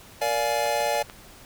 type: chord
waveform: square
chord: Bb dominant seventh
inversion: none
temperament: just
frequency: 466.2 / 582.7 / 699.2 / 839.1 Hz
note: Bb4 / D5 / F5 / Ab5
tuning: 0 / -14 / +2 / +18 cents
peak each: -33 / -27 / -30 / -28 dBFS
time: 0.21-1.03 s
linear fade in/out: 10 ms
type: click train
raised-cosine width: 0.3 ms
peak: -23 dBFS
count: 4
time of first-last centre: 0.66-1.099 s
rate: 6.84 Hz
effects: pink hiss -48 dBFS RMS until 1.45 s